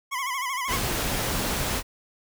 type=tone with vibrato; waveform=25% pulse; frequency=1046.5 Hz; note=C6; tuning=in tune; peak=-23 dBFS; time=0.11-0.78 s; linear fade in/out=20 ms; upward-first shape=sine; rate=13 Hz; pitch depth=110 cents each way
type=noise; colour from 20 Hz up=pink; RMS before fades=-27 dBFS; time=0.67-1.83 s; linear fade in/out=50 ms
effects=none